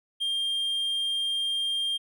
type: tone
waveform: triangle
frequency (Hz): 3200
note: G7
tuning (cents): +35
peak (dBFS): -24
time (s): 0.2-1.98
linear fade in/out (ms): 20
effects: none